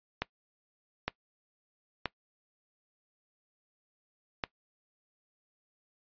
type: clicks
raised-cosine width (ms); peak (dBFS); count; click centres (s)
0.3; -14; 4; 0.22 / 1.08 / 2.057 / 4.438
effects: noise-tail reverb RT60 0.1 s tail -21 dB re dry + resampled to 11025 Hz